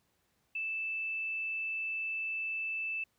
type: tone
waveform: sine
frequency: 2638 Hz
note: E7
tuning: 1 cent sharp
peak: -33 dBFS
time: 0.55-3.04 s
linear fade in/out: 5 ms
effects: pink hiss -75 dBFS RMS until 3.18 s + high-pass 60 Hz 12 dB/octave